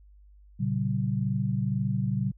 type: chord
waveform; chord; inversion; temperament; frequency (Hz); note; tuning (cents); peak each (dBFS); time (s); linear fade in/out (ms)
sine; G diminished; first; equal with one note detuned; 116.54 / 138.59 / 191.63; Bb2 / Db3 / G3; 0 / 0 / -39; -29; 0.59-2.32; 20
effects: added 50 Hz sine -51 dBFS peak until 2.37 s